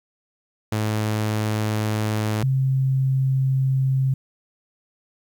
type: tone pair in turn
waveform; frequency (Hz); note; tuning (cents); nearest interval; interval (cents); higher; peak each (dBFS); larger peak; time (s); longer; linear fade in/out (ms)
sawtooth / sine; 107.6 / 132.95; A2 / C3; -38 / +28; major third; 366; second; -17; neither; 0.72-2.43 / 2.43-4.14; neither; 5
effects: 9-bit